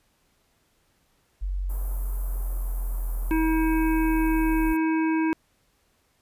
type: linear sweep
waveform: sine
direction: down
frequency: 47 to 36.92 Hz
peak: -25 dBFS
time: 1.41-4.74 s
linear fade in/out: 20 ms
type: band-stop noise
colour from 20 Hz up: white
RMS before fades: -41 dBFS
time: 1.69-4.77 s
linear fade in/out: 10 ms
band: 1100 to 12000 Hz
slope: 24 dB/octave
type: harmonic tone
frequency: 320 Hz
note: D#4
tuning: 49 cents sharp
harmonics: 1 / 3 / 5 / 7 / 8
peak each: -21 / -31 / -35 / -38 / -39 dBFS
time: 3.31-5.33 s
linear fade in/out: 0 ms
effects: pink hiss -67 dBFS RMS until 6.21 s + resampled to 32000 Hz